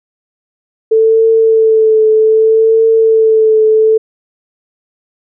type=tone with vibrato; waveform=sine; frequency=442.2 Hz; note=A4; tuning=9 cents sharp; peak=-5 dBFS; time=0.91-3.98 s; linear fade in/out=10 ms; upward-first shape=triangle; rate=0.64 Hz; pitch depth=29 cents each way; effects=none